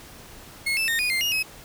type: tone with pitch steps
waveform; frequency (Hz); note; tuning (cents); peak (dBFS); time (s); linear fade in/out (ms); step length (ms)
35% pulse; 2168 / 2639 / 1839 / 2466 / 2101 / 2853 / 2559; C#7 / E7 / A#6 / D#7 / C7 / F7 / D#7; -39 / +1 / -24 / -16 / +7 / +36 / +48; -20; 0.66-1.43; 10; 110
effects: pink hiss -45 dBFS RMS until 1.64 s